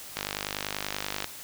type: click train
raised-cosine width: 0.2 ms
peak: -12 dBFS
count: 55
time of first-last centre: 0.17-1.244 s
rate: 50.3 Hz
effects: white hiss -43 dBFS RMS until 1.43 s